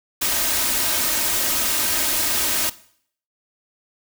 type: noise with comb filter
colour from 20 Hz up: white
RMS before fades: -21 dBFS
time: 0.21-2.7 s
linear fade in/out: 10 ms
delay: 3.2 ms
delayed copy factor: +0.55
effects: noise-tail reverb RT60 0.6 s tail -18 dB re dry